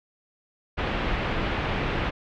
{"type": "low-pass noise", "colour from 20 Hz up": "pink", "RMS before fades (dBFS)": -27, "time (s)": [0.77, 2.11], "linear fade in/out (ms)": 20, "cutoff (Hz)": 3100, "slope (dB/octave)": 24, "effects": []}